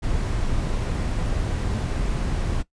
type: noise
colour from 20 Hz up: brown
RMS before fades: -24 dBFS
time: 0.02-2.63 s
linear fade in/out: 20 ms
effects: noise-tail reverb RT60 0.1 s tail -17 dB re dry + resampled to 22050 Hz